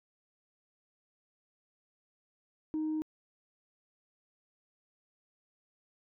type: tone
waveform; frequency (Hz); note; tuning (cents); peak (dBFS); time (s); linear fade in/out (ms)
sine; 311.1; D#4; 0; -29; 2.74-3.02; 0
effects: tanh soft clip ceiling -28 dBFS